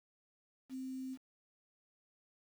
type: tone with quantisation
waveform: sine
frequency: 261.2 Hz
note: C4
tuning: 3 cents flat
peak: -40 dBFS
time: 0.69-1.18 s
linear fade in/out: 50 ms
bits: 10
effects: none